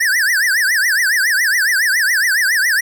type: tone with vibrato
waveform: square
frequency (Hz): 1731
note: A6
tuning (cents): -29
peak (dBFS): -13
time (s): 0-2.81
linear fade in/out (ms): 10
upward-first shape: triangle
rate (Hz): 7.2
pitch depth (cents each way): 280
effects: none